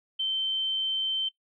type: tone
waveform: sine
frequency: 3102 Hz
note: G7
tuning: 19 cents flat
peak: -25 dBFS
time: 0.19-1.29 s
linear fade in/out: 10 ms
effects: noise-tail reverb RT60 0.1 s tail -18 dB re dry